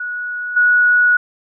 sine tone with level steps, 1463 Hz, F#6, 20 cents flat, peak -21 / -9 dBFS, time 0-1.17 s, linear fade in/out 5 ms, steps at 0.56 s, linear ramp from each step 10 ms, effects none

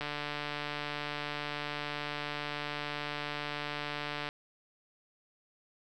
click train, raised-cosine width 0.3 ms, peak -20 dBFS, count 630, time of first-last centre 0.01-4.289 s, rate 147 Hz, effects none

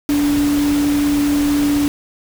sine tone in noise, 289.7 Hz, D4, 24 cents flat, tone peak -13 dBFS, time 0.09-1.88 s, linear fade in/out 0 ms, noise pink, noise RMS -26 dBFS, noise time 0.09-1.88 s, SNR +10 dB, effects none

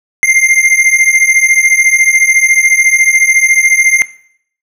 square beating tone pair, 2093 / 2107 Hz, C7 / C7, 0 / +12 cents, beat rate 14 Hz, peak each -10 dBFS, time 0.23-4.02 s, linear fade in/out 0 ms, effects noise-tail reverb RT60 0.6 s tail -17 dB re dry + low-pass 12000 Hz 12 dB/octave

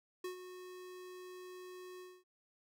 square tone with ADSR envelope, 365.3 Hz, F#4, 22 cents flat, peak -39 dBFS, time 0.24-2.24 s, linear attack 5 ms, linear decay 110 ms, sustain -10 dB, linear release 240 ms, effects none

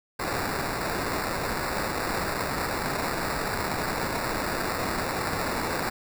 violet noise with sample-and-hold, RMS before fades -29 dBFS, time 0.19-5.9 s, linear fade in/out 10 ms, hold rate 3150 Hz, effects none

